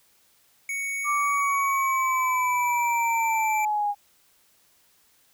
square tone with pitch glide, 2228 to 2337 Hz, C#7 to D7, +8 to -9 cents, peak -28 dBFS, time 0.69-3.65 s, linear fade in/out 2 ms, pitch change +83 cents, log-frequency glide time 1.09-2.88 s
sine linear sweep, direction down, 1179 to 814 Hz, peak -22 dBFS, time 1.04-3.95 s, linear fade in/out 50 ms
effects white hiss -62 dBFS RMS until 5.33 s

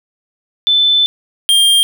sine / square tone pair in turn, 3520 / 3199 Hz, A7 / G7, 0 / +34 cents, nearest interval major second, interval 166 cents, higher first, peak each -8 dBFS, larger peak neither, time 0.67-1.06 / 1.49-1.83 s, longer first, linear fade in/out 0 ms, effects none

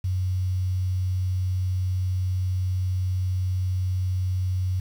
sine tone with quantisation, 92.5 Hz, F#2, in tune, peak -22 dBFS, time 0.04-4.8 s, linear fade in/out 5 ms, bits 8, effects none

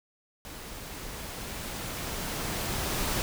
pink noise with level ramp, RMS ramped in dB -43 to -29 dBFS, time 0.45-3.22 s, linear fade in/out 0 ms, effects none

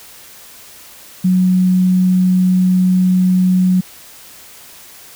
sine tone, 183.9 Hz, F#3, 10 cents flat, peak -9 dBFS, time 1.24-3.81 s, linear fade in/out 10 ms, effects white hiss -39 dBFS RMS until 5.15 s

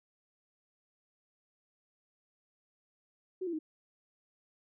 sine tone with pitch steps, 371.8 / 340.9 / 312.6 Hz, F#4 / F4 / D#4, +8 / -42 / +8 cents, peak -33 dBFS, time 3.41-3.59 s, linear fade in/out 10 ms, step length 60 ms, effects none

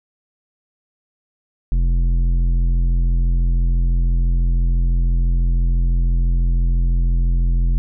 sine tone with tanh clipping, 43 Hz, F1, 26 cents flat, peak -15 dBFS, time 1.72-7.78 s, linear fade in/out 0 ms, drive 10 dB, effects none

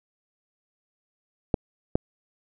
clicks, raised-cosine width 2 ms, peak -7 dBFS, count 2, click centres 1.542 / 1.955 s, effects none

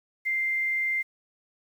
sine tone with quantisation, 2093 Hz, C7, in tune, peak -24 dBFS, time 0.25-1.03 s, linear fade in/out 20 ms, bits 9, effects none

